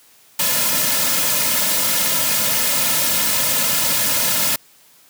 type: noise with comb filter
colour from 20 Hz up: white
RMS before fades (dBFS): -18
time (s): 0.39-4.56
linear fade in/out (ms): 5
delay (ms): 2.6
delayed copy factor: -0.95
effects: white hiss -51 dBFS RMS until 5.09 s + high-pass 100 Hz 12 dB/octave